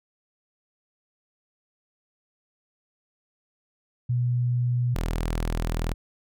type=tone pair in turn; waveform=sine / sawtooth; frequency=122.4 / 40.85 Hz; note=B2 / E1; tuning=-15 / -15 cents; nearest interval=octave + perfect fifth; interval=1900 cents; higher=first; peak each=-21 dBFS; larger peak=neither; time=4.09-4.95 / 4.95-5.94 s; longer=second; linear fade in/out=10 ms; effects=none